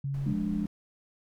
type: tone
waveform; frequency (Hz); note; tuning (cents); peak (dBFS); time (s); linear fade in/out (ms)
sine; 138.59; C#3; 0; -29; 0.04-0.33; 5
type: noise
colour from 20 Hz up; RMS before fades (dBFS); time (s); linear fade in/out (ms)
brown; -43; 0.14-0.67; 2
type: chord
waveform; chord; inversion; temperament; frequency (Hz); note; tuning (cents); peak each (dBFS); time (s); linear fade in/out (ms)
sine; D diminished; first; equal; 174.61 / 207.7 / 293.7; F3 / Ab3 / D4; 0 / 0 / 0; -34 / -29 / -35; 0.26-0.66; 5
effects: none